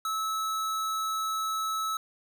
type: tone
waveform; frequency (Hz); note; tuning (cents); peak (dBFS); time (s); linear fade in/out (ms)
square; 1300; E6; -24; -29; 0.05-1.97; 2
effects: none